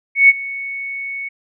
sine tone with ADSR envelope, 2217 Hz, C#7, in tune, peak -3 dBFS, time 0.15-1.29 s, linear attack 140 ms, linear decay 32 ms, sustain -20 dB, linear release 13 ms, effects none

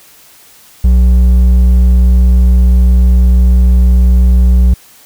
sine tone with hard clipping, 61.5 Hz, B1, 7 cents flat, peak -5 dBFS, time 0.84-4.74 s, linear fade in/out 5 ms, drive 5 dB, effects white hiss -41 dBFS RMS until 5.05 s

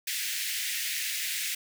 pink high-pass noise, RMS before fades -32 dBFS, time 0.07-1.55 s, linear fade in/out 5 ms, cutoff 1800 Hz, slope 48 dB/octave, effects none

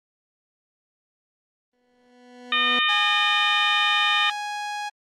20% pulse tone with exponential growth, 246.9 Hz, B3, in tune, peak -23 dBFS, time 1.73-2.79 s, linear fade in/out 2 ms, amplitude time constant 230 ms
harmonic tone, 610 Hz, D#5, 34 cents flat, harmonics 2 / 3 / 4 / 5 / 6, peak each -25 / -25 / -25 / -25 / -25 dBFS, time 2.52-4.3 s, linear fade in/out 2 ms
sawtooth tone, 830 Hz, G#5, 1 cent flat, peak -24 dBFS, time 2.88-4.9 s, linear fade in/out 20 ms
effects low-pass 6000 Hz 12 dB/octave + Opus 32 kbps

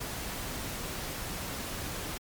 pink noise, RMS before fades -37 dBFS, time 0-2.18 s, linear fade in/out 10 ms, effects MP3 96 kbps

